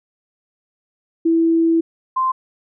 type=tone pair in turn; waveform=sine; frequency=329.6 / 1042.2 Hz; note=E4 / C6; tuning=0 / -7 cents; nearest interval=octave + minor sixth; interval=1993 cents; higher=second; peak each=-12 / -15 dBFS; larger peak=first; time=1.25-1.81 / 2.16-2.32 s; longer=first; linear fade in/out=10 ms; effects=none